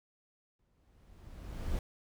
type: noise with exponential growth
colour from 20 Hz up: brown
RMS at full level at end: -34 dBFS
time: 0.59-1.79 s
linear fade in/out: 2 ms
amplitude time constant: 260 ms
effects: none